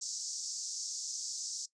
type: band-pass noise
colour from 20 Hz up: pink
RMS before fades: -40 dBFS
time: 0.01-1.66 s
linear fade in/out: 10 ms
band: 5000 to 7400 Hz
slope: 48 dB/octave
effects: noise-tail reverb RT60 0.1 s tail -18 dB re dry + resampled to 22050 Hz